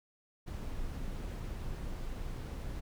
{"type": "noise", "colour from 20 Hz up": "brown", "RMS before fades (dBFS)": -39, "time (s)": [0.46, 2.81], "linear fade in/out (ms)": 20, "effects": []}